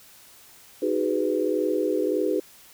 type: chord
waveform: sine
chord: G# minor seventh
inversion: second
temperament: just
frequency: 311.5 / 373.8 / 415.3 / 498.4 Hz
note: D#4 / F#4 / G#4 / B4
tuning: +2 / +18 / 0 / +16 cents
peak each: -27 dBFS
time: 0.82-2.4 s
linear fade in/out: 5 ms
effects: white hiss -51 dBFS RMS until 2.73 s